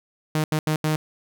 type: tone bursts at uneven times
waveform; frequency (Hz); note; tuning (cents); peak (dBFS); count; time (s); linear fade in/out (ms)
sawtooth; 154.8; D#3; -9; -16; 4; 0.35-0.44 / 0.52-0.59 / 0.67-0.76 / 0.84-0.96; 2
effects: none